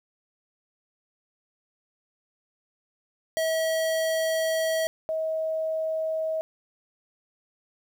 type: tone pair in turn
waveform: square / sine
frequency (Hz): 644 / 637.3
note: E5 / D#5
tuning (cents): -41 / +41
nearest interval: unison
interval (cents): 18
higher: first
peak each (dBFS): -24 / -25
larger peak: first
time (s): 3.37-4.87 / 5.09-6.41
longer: first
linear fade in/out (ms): 0
effects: 10-bit